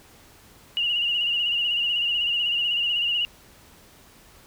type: tone with vibrato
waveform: sine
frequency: 2854 Hz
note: F7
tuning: 37 cents sharp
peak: -21 dBFS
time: 0.77-3.25 s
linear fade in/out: 0 ms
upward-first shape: sine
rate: 16 Hz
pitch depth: 51 cents each way
effects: pink hiss -52 dBFS RMS until 4.46 s